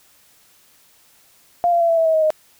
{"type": "tone with pitch steps", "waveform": "sine", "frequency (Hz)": [698.5, 686.9, 675.5, 664.3, 653.2, 642.4, 631.7, 621.2], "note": ["F5", "F5", "E5", "E5", "E5", "E5", "D#5", "D#5"], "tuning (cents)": [0, -29, 42, 13, -16, -45, 26, -3], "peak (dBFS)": -13, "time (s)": [1.64, 2.304], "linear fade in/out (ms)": 0, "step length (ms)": 83, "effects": ["white hiss -54 dBFS RMS until 2.59 s"]}